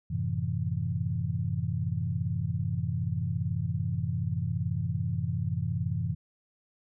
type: chord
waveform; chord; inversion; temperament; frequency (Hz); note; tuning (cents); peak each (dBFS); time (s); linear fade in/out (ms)
sine; F# half-diminished seventh; none; equal; 92.5 / 110 / 130.81 / 164.81; F#2 / A2 / C3 / E3; 0 / 0 / 0 / 0; -33; 0.1-6.15; 10
effects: none